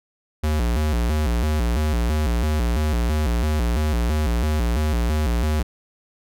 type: tone with vibrato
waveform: square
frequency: 67.1 Hz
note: C2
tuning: 44 cents sharp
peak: -19 dBFS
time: 0.43-5.63 s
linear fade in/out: 10 ms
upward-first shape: square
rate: 3 Hz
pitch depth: 230 cents each way
effects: none